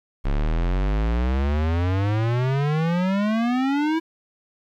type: exponential sweep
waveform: square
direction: up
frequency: 33.75 to 329.6 Hz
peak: -20 dBFS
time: 0.24-4 s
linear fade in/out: 20 ms
effects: low-pass 3000 Hz 12 dB/octave + 9-bit